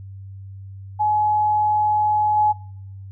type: tone with level steps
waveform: sine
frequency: 846 Hz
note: G#5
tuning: 32 cents sharp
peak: -16 / -14 dBFS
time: 0.99-2.53 s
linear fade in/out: 20 ms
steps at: 2.36 s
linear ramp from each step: 20 ms
effects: noise-tail reverb RT60 0.7 s tail -23 dB re dry + added 97 Hz sine -34 dBFS peak until 3.11 s